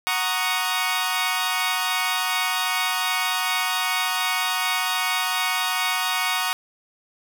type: chord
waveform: 15% pulse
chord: D# minor seventh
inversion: first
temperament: equal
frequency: 740 / 932.3 / 1108.7 / 1244.5 Hz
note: F#5 / A#5 / C#6 / D#6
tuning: 0 / 0 / 0 / 0 cents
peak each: -21 dBFS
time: 0.07-6.53 s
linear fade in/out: 0 ms
effects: none